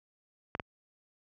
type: clicks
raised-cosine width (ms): 0.5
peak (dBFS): -18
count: 2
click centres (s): 0.551 / 0.598
effects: high-pass 60 Hz 12 dB/octave